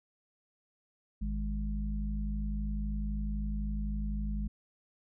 harmonic tone, 51.91 Hz, G#1, in tune, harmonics 1 / 3 / 4, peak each -32 / -43 / -38 dBFS, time 1.21-4.48 s, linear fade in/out 10 ms, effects none

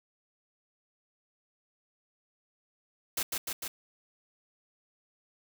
white noise with echo, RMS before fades -31 dBFS, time 3.17-3.23 s, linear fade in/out 5 ms, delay 150 ms, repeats 3, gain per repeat -2 dB, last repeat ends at 3.68 s, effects none

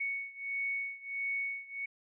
sine beating tone pair, 2221 / 2222.5 Hz, C#7 / C#7, +3 / +4 cents, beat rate 1.5 Hz, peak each -36 / -38 dBFS, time 0-1.86 s, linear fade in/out 10 ms, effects none

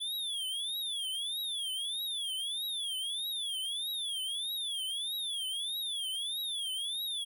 square tone with vibrato, 3420 Hz, A7, 50 cents flat, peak -34 dBFS, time 0-7.25 s, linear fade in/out 20 ms, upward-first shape triangle, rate 1.6 Hz, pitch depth 220 cents each way, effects none

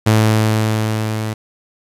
sawtooth tone with level ramp, 109.2 Hz, A2, 13 cents flat, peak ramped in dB -5 to -16 dBFS, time 0.06-1.34 s, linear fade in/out 10 ms, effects resampled to 32000 Hz + 7-bit

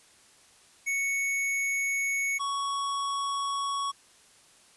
square tone pair in turn, 2217 / 1115.6 Hz, C#7 / C#6, 0 / +11 cents, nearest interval octave, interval 1189 cents, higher first, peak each -27 / -29 dBFS, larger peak first, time 0.86-2.39 / 2.39-3.92 s, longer neither, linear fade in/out 20 ms, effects white hiss -58 dBFS RMS until 4.76 s + resampled to 24000 Hz

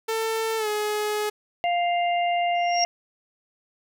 sawtooth tone with pitch glide, 446.5 to 421.4 Hz, A4 to G#4, +25 to +25 cents, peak -20 dBFS, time 0.08-1.3 s, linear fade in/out 10 ms, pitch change -100 cents, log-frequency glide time 0.57-0.68 s
harmonic tone, 699 Hz, F5, 1 cent sharp, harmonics 1 / 3 / 4, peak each -21 / -31 / -33 dBFS, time 1.64-2.85 s, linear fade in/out 0 ms
sine tone with exponential growth, 5588 Hz, F8, in tune, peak -19 dBFS, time 2.55-2.84 s, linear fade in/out 1 ms, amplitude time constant 62 ms
effects none

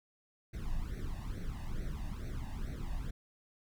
brown noise with flanger, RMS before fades -38 dBFS, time 0.53-3.11 s, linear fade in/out 10 ms, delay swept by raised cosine 0.49 to 1.12 ms, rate 2.3 Hz, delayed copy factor +0.9, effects none

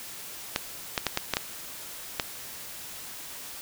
clicks, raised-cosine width 0.2 ms, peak -7 dBFS, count 7, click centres 0.561 / 0.978 / 1.067 / 1.174 / 1.337 / 1.369 / 2.198 s, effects white hiss -41 dBFS RMS until 3.61 s

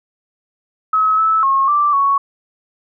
sine tone with pitch steps, 1283 / 1307 / 1085 / 1173 / 1112 Hz, E6 / E6 / C#6 / D6 / C#6, -47 / -15 / -37 / -2 / +5 cents, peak -11 dBFS, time 0.93-2.18 s, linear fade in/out 5 ms, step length 250 ms, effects none

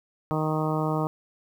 harmonic tone, 155.56 Hz, D#3, in tune, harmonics 1 / 2 / 3 / 4 / 5 / 6 / 7 / 8, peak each -27 / -30 / -32 / -33 / -34 / -35 / -35 / -36 dBFS, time 0.31-1.07 s, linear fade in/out 0 ms, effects 9-bit

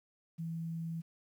sine tone with quantisation, 164.81 Hz, E3, in tune, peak -36 dBFS, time 0.38-1.02 s, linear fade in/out 20 ms, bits 11, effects none

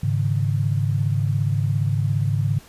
sine chord, Ab suspended fourth, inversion none, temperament just, 103.83 / 138.43 / 155.74 Hz, Ab2 / Db3 / Eb3, 0 / -2 / +2 cents, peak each -21 / -22 / -27 dBFS, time 0.03-2.59 s, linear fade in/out 5 ms, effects pink hiss -48 dBFS RMS until 2.68 s + resampled to 32000 Hz

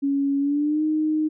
sine tone with pitch glide, 278.8 to 309.3 Hz, C#4 to D#4, +10 to -10 cents, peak -19 dBFS, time 0.02-1.29 s, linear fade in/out 20 ms, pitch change +180 cents, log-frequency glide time 0.39-0.83 s, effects none

